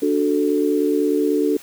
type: chord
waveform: sine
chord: D major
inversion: none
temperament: equal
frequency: 293.7 / 370 / 440 Hz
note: D4 / F#4 / A4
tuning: 0 / 0 / 0 cents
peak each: -19 / -22 / -20 dBFS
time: 0.02-1.57 s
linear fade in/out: 5 ms
effects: white hiss -43 dBFS RMS until 1.62 s